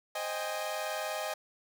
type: chord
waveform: sawtooth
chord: Ab major seventh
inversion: first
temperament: equal with one note detuned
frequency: 523.3 / 622.3 / 784 / 824.4 Hz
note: C5 / Eb5 / G5 / Ab5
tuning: 0 / 0 / 0 / -13 cents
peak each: -38 / -32 / -38 / -36 dBFS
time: 0.15-1.34 s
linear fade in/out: 5 ms
effects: none